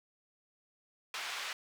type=band-pass noise; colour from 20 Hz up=white; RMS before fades=-40 dBFS; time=1.14-1.53 s; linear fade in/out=2 ms; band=900 to 3400 Hz; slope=12 dB/octave; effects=none